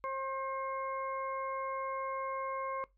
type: harmonic tone with a mistuned harmonic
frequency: 535 Hz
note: C5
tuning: 38 cents sharp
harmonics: 1 / 2 / 3 / 4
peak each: -39 / -36 / -52 / -47 dBFS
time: 0.04-2.84 s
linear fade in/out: 0 ms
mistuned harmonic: 3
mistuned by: -31 cents
effects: noise-tail reverb RT60 0.2 s tail -21 dB re dry + added 47 Hz sine -67 dBFS peak until 2.97 s